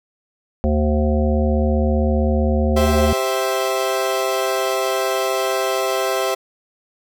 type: harmonic tone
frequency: 75.4 Hz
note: D2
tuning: 46 cents sharp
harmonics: 1 / 3 / 5 / 7 / 9 / 10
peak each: -17 / -20 / -26 / -23 / -28 / -33 dBFS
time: 0.64-3.13 s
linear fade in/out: 0 ms
type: chord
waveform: 30% pulse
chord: C major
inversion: second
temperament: equal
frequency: 392 / 523.3 / 659.3 Hz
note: G4 / C5 / E5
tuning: 0 / 0 / 0 cents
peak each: -20 dBFS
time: 2.76-6.35 s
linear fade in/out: 10 ms
effects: none